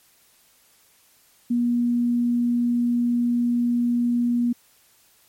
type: tone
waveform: sine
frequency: 240 Hz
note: B3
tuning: 49 cents flat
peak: -18 dBFS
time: 1.5-4.53 s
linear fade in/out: 10 ms
effects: white hiss -58 dBFS RMS until 5.28 s + MP3 64 kbps